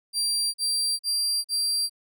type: tone bursts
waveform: 30% pulse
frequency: 4725 Hz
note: D8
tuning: 10 cents sharp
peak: -20 dBFS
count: 4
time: 0.13-1.896 s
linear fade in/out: 50 ms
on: 410 ms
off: 42 ms
effects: none